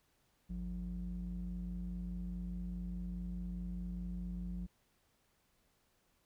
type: ring-modulated tone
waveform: triangle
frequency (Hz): 63.7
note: C2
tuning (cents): -46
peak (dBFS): -33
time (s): 0.49-4.67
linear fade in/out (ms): 20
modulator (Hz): 115
effects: tanh soft clip ceiling -29 dBFS + pink hiss -75 dBFS RMS until 6.25 s